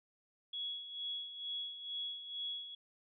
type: tone with tremolo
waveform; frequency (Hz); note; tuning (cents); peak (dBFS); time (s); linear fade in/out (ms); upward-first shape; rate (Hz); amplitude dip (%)
sine; 3352; G#7; +15; -37; 0.53-2.75; 5; sine; 2.2; 65
effects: none